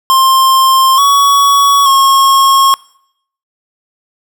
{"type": "tone with pitch steps", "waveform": "square", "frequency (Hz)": [1057, 1125, 1086], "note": ["C6", "C#6", "C#6"], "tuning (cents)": [17, 25, -36], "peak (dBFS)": -6, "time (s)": [0.1, 2.74], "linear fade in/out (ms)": 0, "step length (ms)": 880, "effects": ["noise-tail reverb RT60 0.7 s tail -23 dB re dry"]}